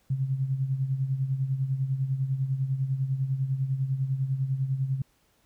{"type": "tone with tremolo", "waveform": "sine", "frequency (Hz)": 133.7, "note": "C3", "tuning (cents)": 38, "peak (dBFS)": -22, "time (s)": [0.1, 5.02], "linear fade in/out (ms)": 5, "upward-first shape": "sine", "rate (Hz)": 10, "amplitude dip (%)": 65, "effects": ["pink hiss -67 dBFS RMS until 5.45 s"]}